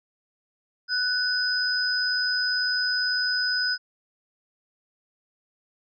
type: tone pair together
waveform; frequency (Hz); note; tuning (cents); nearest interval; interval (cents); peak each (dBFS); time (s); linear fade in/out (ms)
sine; 1490 / 5012; F#6 / D#8; +12 / +12; octave + major sixth; 2100; -25; 0.88-3.78; 50
effects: none